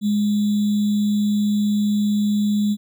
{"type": "tone with sample-and-hold", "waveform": "sine", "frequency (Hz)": 207.7, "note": "G#3", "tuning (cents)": 0, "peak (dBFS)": -16, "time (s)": [0.01, 2.77], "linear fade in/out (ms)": 50, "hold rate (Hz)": 3675, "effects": []}